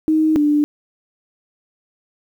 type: tone pair in turn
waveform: sine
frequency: 313.2 / 295.6 Hz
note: D#4 / D4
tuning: +11 / +11 cents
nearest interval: minor second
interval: 100 cents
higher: first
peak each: -12 dBFS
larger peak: neither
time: 0.08-0.36 / 0.36-0.64 s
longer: neither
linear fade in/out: 0 ms
effects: 8-bit